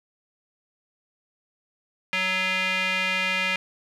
square tone with band-pass filter, 186.7 Hz, F#3, 16 cents sharp, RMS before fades -25 dBFS, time 2.13-3.56 s, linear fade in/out 0 ms, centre 2400 Hz, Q 3.4, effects none

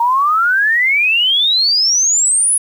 sine exponential sweep, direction up, 920 to 10548 Hz, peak -10 dBFS, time 0-2.58 s, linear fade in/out 5 ms, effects 7-bit

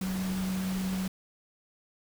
sine tone in noise, 187.9 Hz, F#3, 27 cents sharp, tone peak -29 dBFS, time 0.01-1.08 s, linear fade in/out 5 ms, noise pink, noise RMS -40 dBFS, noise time 0.01-1.08 s, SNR +8 dB, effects none

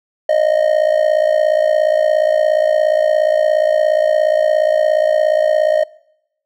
triangle tone with amplitude modulation, 618 Hz, D#5, 12 cents flat, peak -5 dBFS, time 0.29-5.84 s, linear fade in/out 5 ms, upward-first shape sine, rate 57.1 Hz, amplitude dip 80%, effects noise-tail reverb RT60 0.8 s tail -24 dB re dry

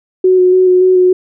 sine tone with vibrato, 368 Hz, F#4, 9 cents flat, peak -5 dBFS, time 0.24-1.13 s, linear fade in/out 5 ms, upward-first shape square, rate 3.5 Hz, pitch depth 14 cents each way, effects none

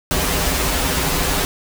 pink noise with comb filter, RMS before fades -19 dBFS, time 0.11-1.45 s, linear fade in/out 0 ms, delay 9.1 ms, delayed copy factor -0.95, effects none

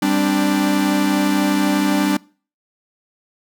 45% pulse chord, G suspended fourth, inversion none, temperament equal with one note detuned, 197.13 / 261.6 / 293.7 Hz, G3 / C4 / D4, +10 / 0 / 0 cents, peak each -20 / -23 / -17 dBFS, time 0.02-2.17 s, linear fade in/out 5 ms, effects noise-tail reverb RT60 0.4 s tail -24 dB re dry

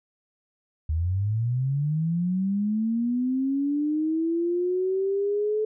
sine linear sweep, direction up, 75.2 to 433.4 Hz, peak -22 dBFS, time 0.89-5.65 s, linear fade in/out 5 ms, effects none

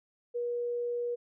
sine tone, 480.4 Hz, B4, 48 cents flat, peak -30 dBFS, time 0.34-1.16 s, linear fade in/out 20 ms, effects none

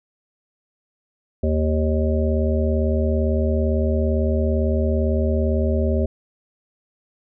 harmonic tone, 77.78 Hz, D#2, in tune, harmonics 1 / 3 / 5 / 7 / 8, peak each -19 / -24 / -26 / -27 / -28 dBFS, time 1.43-6.06 s, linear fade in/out 5 ms, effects none

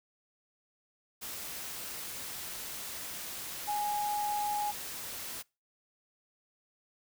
sine tone in noise, 830.6 Hz, G#5, in tune, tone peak -30 dBFS, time 3.67-4.72 s, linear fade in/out 20 ms, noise white, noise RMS -41 dBFS, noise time 1.21-5.43 s, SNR +8 dB, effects noise-tail reverb RT60 0.3 s tail -26 dB re dry

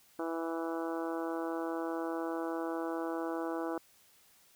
harmonic tone, 164.81 Hz, E3, in tune, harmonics 2 / 3 / 4 / 5 / 6 / 7 / 8 / 9, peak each -36 / -40 / -42 / -44 / -46 / -47 / -48 / -49 dBFS, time 0.19-3.78 s, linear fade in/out 2 ms, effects white hiss -64 dBFS RMS until 4.55 s

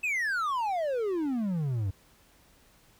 triangle exponential sweep, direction down, 2637 to 91 Hz, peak -25 dBFS, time 0.03-1.91 s, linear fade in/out 10 ms, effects pink hiss -61 dBFS RMS until 2.99 s

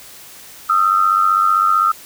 sine tone pair together, 1246.4 / 1342 Hz, D#6 / E6, +3 / +31 cents, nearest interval minor second, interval 128 cents, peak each -14 dBFS, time 0.69-1.92 s, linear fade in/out 10 ms, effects white hiss -39 dBFS RMS until 2.05 s

